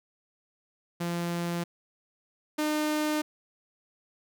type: tone pair in turn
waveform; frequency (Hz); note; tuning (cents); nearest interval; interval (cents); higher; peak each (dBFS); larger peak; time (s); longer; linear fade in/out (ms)
sawtooth; 172 / 303.9; F3 / D#4; -26 / -41; minor seventh; 985; second; -25 / -22; second; 1-1.64 / 2.58-3.22; neither; 10
effects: none